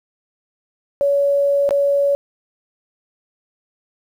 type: tone with dropouts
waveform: sine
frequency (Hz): 564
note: C#5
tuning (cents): +30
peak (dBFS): -13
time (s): 1.01-2.15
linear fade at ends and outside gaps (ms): 0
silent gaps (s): 1.691-1.708
effects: 8-bit